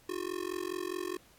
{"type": "tone with amplitude modulation", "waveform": "square", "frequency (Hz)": 360.8, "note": "F#4", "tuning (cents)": -44, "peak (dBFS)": -31, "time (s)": [0.09, 1.17], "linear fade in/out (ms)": 5, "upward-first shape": "sine", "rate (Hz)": 44.8, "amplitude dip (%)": 100, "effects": ["pink hiss -62 dBFS RMS until 1.38 s", "AAC 64 kbps"]}